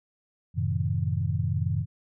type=chord; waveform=sine; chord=F# diminished seventh; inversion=none; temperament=just; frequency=92.5 / 111 / 133.2 / 159.84 Hz; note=F#2 / A2 / C3 / Eb3; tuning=0 / +16 / +31 / +47 cents; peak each=-28 / -30 / -30 / -31 dBFS; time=0.54-1.86 s; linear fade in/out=50 ms; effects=none